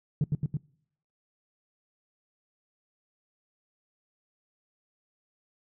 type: tone with echo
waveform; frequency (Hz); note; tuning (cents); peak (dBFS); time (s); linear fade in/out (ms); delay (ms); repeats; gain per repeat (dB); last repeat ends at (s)
sine; 146.83; D3; 0; -19; 0.21-0.24; 2; 110; 3; -2; 0.57
effects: noise-tail reverb RT60 0.7 s tail -25 dB re dry + tanh soft clip ceiling -20 dBFS